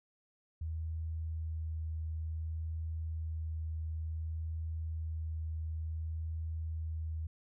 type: tone with vibrato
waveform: sine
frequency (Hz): 80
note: D#2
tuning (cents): +49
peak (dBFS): -35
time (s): 0.61-7.27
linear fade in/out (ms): 5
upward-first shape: sine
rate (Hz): 0.56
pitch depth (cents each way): 9
effects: none